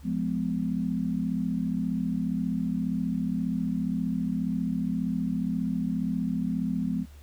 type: chord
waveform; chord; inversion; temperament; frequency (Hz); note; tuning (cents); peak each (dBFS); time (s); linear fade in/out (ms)
sine; F diminished; none; just; 174.61 / 209.5 / 251.4; F3 / Ab3 / Cb4; 0 / +15 / +31; -30; 0.03-7.06; 50
effects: added 72 Hz sine -45 dBFS peak until 7.22 s + pink hiss -58 dBFS RMS until 7.22 s